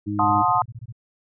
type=harmonic tone; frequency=103.2 Hz; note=G#2; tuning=10 cents flat; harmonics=1 / 2 / 3; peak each=-29 / -30 / -26 dBFS; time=0.06-0.43 s; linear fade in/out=20 ms
type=chord; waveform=sine; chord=F# diminished seventh; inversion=none; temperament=equal with one note detuned; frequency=723.5 / 880 / 1046.5 / 1244.5 Hz; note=F#5 / A5 / C6 / Eb6; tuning=-39 / 0 / 0 / 0 cents; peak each=-22 dBFS; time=0.19-0.62 s; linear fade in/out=2 ms
type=tone bursts; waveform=sine; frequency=116.3 Hz; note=A#2; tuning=4 cents flat; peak=-32 dBFS; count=11; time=0.21-0.925 s; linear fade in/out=10 ms; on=45 ms; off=22 ms
effects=none